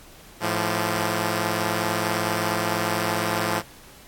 5% pulse tone pair together, 108.5 / 172.64 Hz, A2 / F3, -24 / -20 cents, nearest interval minor sixth, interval 804 cents, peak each -14 dBFS, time 0.4-3.63 s, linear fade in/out 50 ms, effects pink hiss -48 dBFS RMS until 4.07 s + AAC 64 kbps

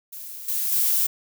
violet noise with level steps, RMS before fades -37 / -25 / -21 dBFS, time 0.12-1.07 s, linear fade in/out 10 ms, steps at 0.48 / 0.72 s, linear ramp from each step 5 ms, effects none

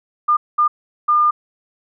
sine tone bursts at uneven times, 1207 Hz, D6, 47 cents sharp, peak -11 dBFS, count 3, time 0.28-0.37 / 0.58-0.68 / 1.08-1.31 s, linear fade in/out 10 ms, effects none

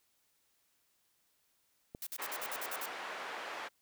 click, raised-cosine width 2 ms, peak -31 dBFS, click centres 1.949 s
blue noise bursts, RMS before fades -41 dBFS, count 9, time 2.02-2.859 s, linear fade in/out 2 ms, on 47 ms, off 52 ms
white band-pass noise, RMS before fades -43 dBFS, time 2.18-3.69 s, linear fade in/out 20 ms, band 500 to 1700 Hz, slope 12 dB/octave
effects white hiss -75 dBFS RMS until 3.81 s

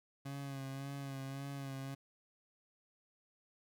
30% pulse tone with vibrato, 137.3 Hz, C#3, 16 cents flat, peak -39 dBFS, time 0.25-1.95 s, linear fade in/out 10 ms, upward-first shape sine, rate 1.8 Hz, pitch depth 35 cents each way, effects none

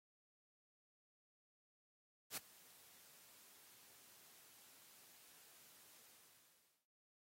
white noise with ADSR envelope, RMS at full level -43 dBFS, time 2.3-6.87 s, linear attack 74 ms, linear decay 7 ms, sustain -22 dB, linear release 870 ms, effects high-pass 100 Hz 12 dB/octave + AAC 48 kbps

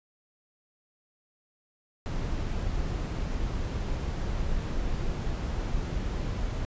brown noise, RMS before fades -30 dBFS, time 2.06-6.65 s, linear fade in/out 0 ms, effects resampled to 16000 Hz

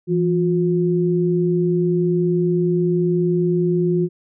sine tone pair together, 168.5 / 357.9 Hz, E3 / F4, +38 / +42 cents, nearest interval octave + minor second, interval 1304 cents, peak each -18 dBFS, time 0.07-4.09 s, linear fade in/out 50 ms, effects none

